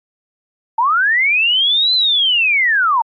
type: linear two-way sweep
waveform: sine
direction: up then down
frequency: 873 to 4100 to 873 Hz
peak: -11 dBFS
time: 0.78-3.02 s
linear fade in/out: 5 ms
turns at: 1.94 s
effects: AAC 64 kbps